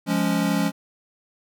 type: chord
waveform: square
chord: Db major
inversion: first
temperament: equal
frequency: 174.61 / 207.7 / 277.2 Hz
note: F3 / Ab3 / Db4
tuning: 0 / 0 / 0 cents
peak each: -25 dBFS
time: 0.06-0.72 s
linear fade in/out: 50 ms
effects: none